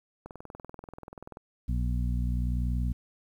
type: click train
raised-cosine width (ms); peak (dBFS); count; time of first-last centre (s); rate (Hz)
1; -28; 24; 0.26-1.371; 20.7
type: harmonic tone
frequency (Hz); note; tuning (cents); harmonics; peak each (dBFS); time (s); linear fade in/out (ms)
60.7; B1; -29; 1 / 2 / 3 / 4; -27 / -33 / -37 / -39; 1.68-2.93; 10
effects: 10-bit